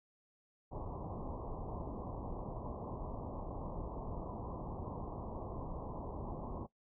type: low-pass noise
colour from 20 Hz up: pink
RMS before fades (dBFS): -43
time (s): 0.71-6.67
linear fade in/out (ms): 20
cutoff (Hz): 1100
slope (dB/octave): 96
effects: noise-tail reverb RT60 0.1 s tail -18 dB re dry